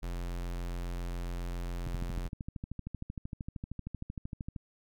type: tone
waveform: square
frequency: 43.65 Hz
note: F1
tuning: in tune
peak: -35 dBFS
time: 0.02-2.29 s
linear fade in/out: 20 ms
type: click train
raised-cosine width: 5 ms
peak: -26 dBFS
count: 36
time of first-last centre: 1.87-4.562 s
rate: 13 Hz
effects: none

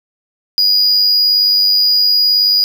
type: tone with amplitude modulation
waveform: triangle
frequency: 4901 Hz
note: D#8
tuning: 27 cents flat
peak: -6 dBFS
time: 0.58-2.64 s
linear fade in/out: 0 ms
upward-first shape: sine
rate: 99.1 Hz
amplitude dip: 35%
effects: none

